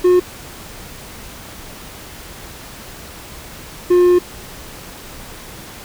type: tone pair in turn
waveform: triangle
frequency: 360 / 356.3 Hz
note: F#4 / F4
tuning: -47 / +35 cents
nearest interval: unison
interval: 18 cents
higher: first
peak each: -6 dBFS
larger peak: neither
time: 0.04-0.2 / 3.9-4.19 s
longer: second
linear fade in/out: 10 ms
effects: pink hiss -35 dBFS RMS until 5.84 s